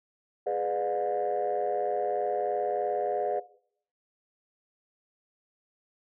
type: chord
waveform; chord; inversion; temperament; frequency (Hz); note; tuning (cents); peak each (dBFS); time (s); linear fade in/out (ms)
sine; G# diminished seventh; none; just; 415.3 / 498.4 / 598 / 717.6; G#4 / B4 / D5 / F5; 0 / +16 / +31 / +47; -31; 0.46-3.4; 10
effects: noise-tail reverb RT60 0.6 s tail -18 dB re dry + tanh soft clip ceiling -20 dBFS